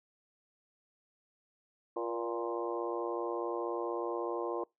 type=harmonic tone with a mistuned harmonic; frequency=116.4 Hz; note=A#2; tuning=2 cents flat; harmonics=3 / 4 / 5 / 6 / 7 / 8 / 9; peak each=-37 / -38 / -41 / -45 / -45 / -46 / -42 dBFS; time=1.96-4.64 s; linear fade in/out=5 ms; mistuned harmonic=4; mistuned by=+30 cents; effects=noise-tail reverb RT60 0.2 s tail -26 dB re dry